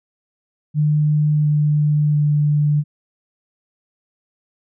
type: tone with pitch steps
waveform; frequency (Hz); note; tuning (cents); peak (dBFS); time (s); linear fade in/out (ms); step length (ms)
sine; 150.5 / 149.29 / 148.09; D3 / D3 / D3; +43 / +29 / +15; -13; 0.74-2.84; 50; 700
effects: none